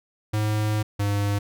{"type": "tone pair in turn", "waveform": "square", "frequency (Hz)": [106.8, 101.65], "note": ["G#2", "G#2"], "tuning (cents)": [49, -37], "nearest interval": "minor second", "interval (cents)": 86, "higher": "first", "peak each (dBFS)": -22, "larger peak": "neither", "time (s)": [[0.33, 0.83], [0.99, 1.39]], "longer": "first", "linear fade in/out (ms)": 10, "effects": []}